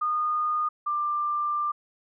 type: tone pair in turn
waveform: sine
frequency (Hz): 1225 / 1187.4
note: D#6 / D6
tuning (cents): -27 / +19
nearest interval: minor second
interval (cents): 54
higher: first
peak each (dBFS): -23 / -24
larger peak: first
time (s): 0.01-0.69 / 0.86-1.72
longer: second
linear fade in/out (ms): 10
effects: none